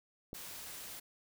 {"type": "click", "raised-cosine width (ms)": 2, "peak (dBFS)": -29, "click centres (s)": 0.331}
{"type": "noise", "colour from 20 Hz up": "white", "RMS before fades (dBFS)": -47, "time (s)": [0.34, 1], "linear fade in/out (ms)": 10}
{"effects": []}